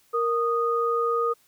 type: tone pair together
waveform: sine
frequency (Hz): 466.2 / 1237.1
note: A#4 / D#6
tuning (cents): 0 / -10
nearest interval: octave + perfect fourth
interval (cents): 1690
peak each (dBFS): -24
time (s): 0.13-1.34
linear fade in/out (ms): 20
effects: white hiss -62 dBFS RMS until 1.47 s